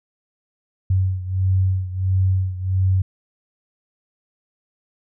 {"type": "beating tone pair", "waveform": "sine", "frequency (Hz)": [93.6, 95.1], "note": ["F#2", "F#2"], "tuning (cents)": [20, 48], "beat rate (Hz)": 1.5, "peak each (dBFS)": [-18, -22], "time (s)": [0.9, 3.02], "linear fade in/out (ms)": 5, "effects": []}